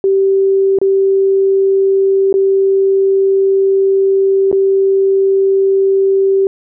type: tone with dropouts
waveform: sine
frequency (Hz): 388.5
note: G4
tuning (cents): -16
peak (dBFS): -8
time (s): 0.04-6.47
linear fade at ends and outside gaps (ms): 1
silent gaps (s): 0.787-0.815 / 2.327-2.34 / 4.515-4.527
effects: none